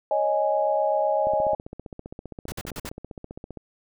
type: chord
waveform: sine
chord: C# suspended second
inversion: none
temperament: equal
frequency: 554.4 / 622.3 / 830.6 Hz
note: C#5 / D#5 / G#5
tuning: 0 / 0 / 0 cents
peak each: -26 / -23 / -25 dBFS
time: 0.11-1.55 s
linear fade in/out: 2 ms
type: click train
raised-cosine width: 2 ms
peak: -23 dBFS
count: 36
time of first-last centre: 1.27-3.573 s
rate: 15.2 Hz
type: noise bursts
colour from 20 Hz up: pink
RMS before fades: -35 dBFS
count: 5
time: 2.48-2.891 s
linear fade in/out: 2 ms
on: 39 ms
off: 54 ms
effects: none